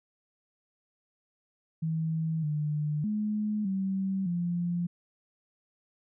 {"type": "tone with pitch steps", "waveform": "sine", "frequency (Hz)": [160.7, 150.1, 211.6, 192.2, 173.8], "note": ["E3", "D3", "G#3", "G3", "F3"], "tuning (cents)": [-44, 38, 33, -34, -8], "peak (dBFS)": -27, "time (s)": [1.82, 4.87], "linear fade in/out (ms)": 10, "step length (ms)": 610, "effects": []}